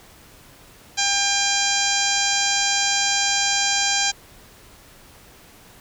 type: harmonic tone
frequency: 800 Hz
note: G5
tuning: 35 cents sharp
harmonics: 1 / 2 / 3 / 4 / 5 / 6 / 7 / 8 / 9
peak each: -27 / -27 / -27 / -27 / -27 / -27 / -27 / -27 / -27 dBFS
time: 0.97-4.12 s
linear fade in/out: 20 ms
effects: pink hiss -48 dBFS RMS until 5.8 s